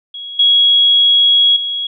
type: tone with level steps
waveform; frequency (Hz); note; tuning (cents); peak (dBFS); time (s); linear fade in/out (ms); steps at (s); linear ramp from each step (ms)
sine; 3322; G#7; 0; -25 / -7 / -17; 0.14-1.87; 5; 0.39 / 1.56; 5
effects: none